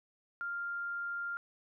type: tone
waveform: sine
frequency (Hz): 1396.9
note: F6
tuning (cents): 0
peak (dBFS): -35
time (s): 0.41-1.37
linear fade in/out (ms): 0
effects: none